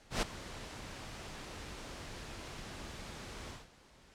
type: noise with ADSR envelope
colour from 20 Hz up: pink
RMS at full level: -30 dBFS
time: 0.1-3.69 s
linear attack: 120 ms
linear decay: 15 ms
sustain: -16 dB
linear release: 190 ms
effects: pink hiss -61 dBFS RMS until 4.14 s + low-pass 7000 Hz 12 dB/octave